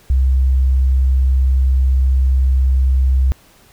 sine tone, 65.41 Hz, C2, in tune, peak -10 dBFS, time 0.1-3.32 s, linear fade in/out 0 ms, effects pink hiss -49 dBFS RMS until 3.72 s

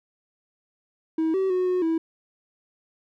triangle tone with pitch steps, 320.8 / 382.2 / 366.6 / 364.5 / 325.8 Hz, E4 / G4 / F#4 / F#4 / E4, -47 / -44 / -16 / -26 / -20 cents, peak -18 dBFS, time 1.18-1.98 s, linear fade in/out 5 ms, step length 160 ms, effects tanh soft clip ceiling -14 dBFS

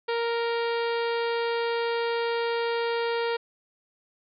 harmonic tone, 466.2 Hz, A#4, in tune, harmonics 1 / 2 / 3 / 4 / 5 / 6 / 7 / 8 / 9 / 10, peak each -26 / -32 / -36 / -38 / -40 / -42 / -43 / -44 / -45 / -46 dBFS, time 0.08-3.37 s, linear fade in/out 10 ms, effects none

